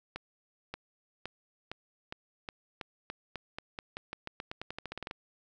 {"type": "accelerating click train", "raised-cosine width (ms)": 0.3, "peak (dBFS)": -22, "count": 25, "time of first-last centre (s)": [0.16, 5.111], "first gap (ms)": 580, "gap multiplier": 0.89, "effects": []}